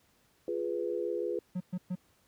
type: chord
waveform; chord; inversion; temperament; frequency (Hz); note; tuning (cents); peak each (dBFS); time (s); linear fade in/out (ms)
sine; F diminished; none; equal; 349.2 / 415.3 / 493.9; F4 / Ab4 / Cb5; 0 / 0 / 0; -35; 0.48-1.39; 2
type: tone bursts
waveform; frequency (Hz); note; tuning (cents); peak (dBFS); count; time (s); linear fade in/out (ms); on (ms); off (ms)
triangle; 181.3; F#3; -35; -29; 3; 1.55-1.955; 10; 55; 120
effects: pink hiss -68 dBFS RMS until 2.27 s + high-pass 60 Hz 12 dB/octave